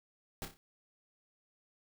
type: noise with echo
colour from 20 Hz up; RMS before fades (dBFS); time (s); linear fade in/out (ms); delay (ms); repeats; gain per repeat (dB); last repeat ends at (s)
pink; -40; 0.42-0.45; 0; 30; 4; -7; 0.57
effects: none